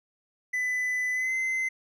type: tone with pitch glide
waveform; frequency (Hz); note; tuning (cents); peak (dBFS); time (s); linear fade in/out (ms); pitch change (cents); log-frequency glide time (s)
triangle; 2000 to 2059; B6 to C7; +21 to -28; -24; 0.53-1.69; 10; +51; 1.13-1.33
effects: none